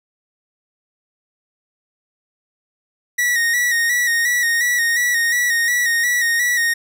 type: tone with vibrato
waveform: 45% pulse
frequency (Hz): 1900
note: A#6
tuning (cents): +33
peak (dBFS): -15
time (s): 3.18-6.74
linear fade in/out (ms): 10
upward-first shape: square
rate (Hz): 2.8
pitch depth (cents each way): 40
effects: none